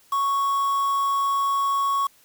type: tone with quantisation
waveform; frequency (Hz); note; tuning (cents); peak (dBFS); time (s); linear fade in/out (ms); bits
triangle; 1108.7; C#6; 0; -18; 0.12-2.07; 5; 6
effects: white hiss -57 dBFS RMS until 2.24 s